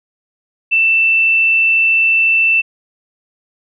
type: tone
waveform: sine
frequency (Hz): 2666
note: E7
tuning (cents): +19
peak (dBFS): -9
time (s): 0.71-2.62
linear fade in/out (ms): 20
effects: none